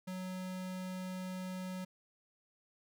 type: tone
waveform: square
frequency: 185 Hz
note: F#3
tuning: in tune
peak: -40 dBFS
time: 0.07-1.85 s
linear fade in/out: 10 ms
effects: none